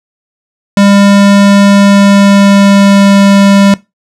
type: tone with pitch glide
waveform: square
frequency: 200.2 to 198.59 Hz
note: G3 to G3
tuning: +37 to +23 cents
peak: -3 dBFS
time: 0.77-3.74 s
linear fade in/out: 2 ms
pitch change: -14 cents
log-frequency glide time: 1.55-3.21 s
effects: noise-tail reverb RT60 0.2 s tail -19 dB re dry + low-pass 8000 Hz 12 dB/octave